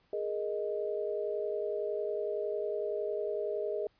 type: chord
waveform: sine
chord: Ab suspended second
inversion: none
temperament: equal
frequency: 415.3 / 466.2 / 622.3 Hz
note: Ab4 / Bb4 / Eb5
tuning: 0 / 0 / 0 cents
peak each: -34 / -38 / -36 dBFS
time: 0.13-3.87 s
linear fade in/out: 2 ms
effects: pink hiss -70 dBFS RMS until 3.99 s + resampled to 11025 Hz